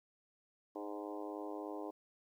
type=harmonic tone with a mistuned harmonic; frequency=103.4 Hz; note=G#2; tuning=7 cents flat; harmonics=3 / 4 / 5 / 6 / 7 / 8 / 9 / 10; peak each=-45 / -47 / -49 / -51 / -52 / -53 / -54 / -55 dBFS; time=0.75-1.91 s; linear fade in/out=10 ms; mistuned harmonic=6; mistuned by=-18 cents; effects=12-bit